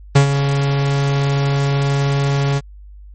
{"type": "tone with ADSR envelope", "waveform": "45% pulse", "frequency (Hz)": 139.8, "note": "C#3", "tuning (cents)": 15, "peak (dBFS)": -5, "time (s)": [0.15, 2.61], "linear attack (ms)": 10, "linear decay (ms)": 100, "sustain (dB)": -9, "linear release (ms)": 40, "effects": ["added 50 Hz sine -35 dBFS peak until 3.14 s", "MP3 32 kbps"]}